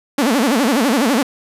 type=tone with vibrato; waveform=sawtooth; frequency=251.7 Hz; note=B3; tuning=33 cents sharp; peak=-9 dBFS; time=0.18-1.23 s; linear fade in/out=5 ms; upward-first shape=sine; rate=12 Hz; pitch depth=270 cents each way; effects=resampled to 32000 Hz